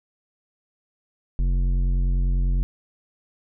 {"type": "tone with tanh clipping", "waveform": "sine", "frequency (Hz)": 45.03, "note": "F#1", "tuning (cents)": -46, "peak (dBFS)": -20, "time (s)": [1.39, 2.63], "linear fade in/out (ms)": 0, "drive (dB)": 11, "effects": []}